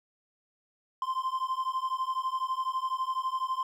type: beating tone pair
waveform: triangle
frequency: 1037 / 1049 Hz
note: C6 / C6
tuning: -16 / +4 cents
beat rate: 12 Hz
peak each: -30 dBFS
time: 1.02-3.63 s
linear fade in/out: 2 ms
effects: none